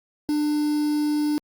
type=tone with quantisation; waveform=triangle; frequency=298.4 Hz; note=D4; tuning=28 cents sharp; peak=-18 dBFS; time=0.29-1.38 s; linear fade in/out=0 ms; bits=6; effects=Opus 48 kbps